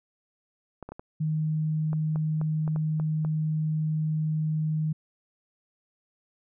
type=clicks; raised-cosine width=1 ms; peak=-25 dBFS; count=11; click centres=0.827 / 0.89 / 0.92 / 0.995 / 1.931 / 2.159 / 2.414 / 2.678 / 2.761 / 2.999 / 3.249 s
type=tone; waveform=sine; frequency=155.56 Hz; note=D#3; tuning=in tune; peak=-24 dBFS; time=1.2-4.93 s; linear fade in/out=10 ms
effects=none